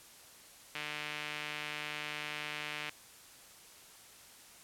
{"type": "tone with band-pass filter", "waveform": "sawtooth", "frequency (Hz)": 150, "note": "D3", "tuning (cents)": 37, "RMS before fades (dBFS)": -41, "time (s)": [0.75, 2.9], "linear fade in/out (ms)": 2, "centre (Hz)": 2500, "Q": 2.1, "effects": ["white hiss -56 dBFS RMS until 4.63 s", "low-pass 12000 Hz 12 dB/octave"]}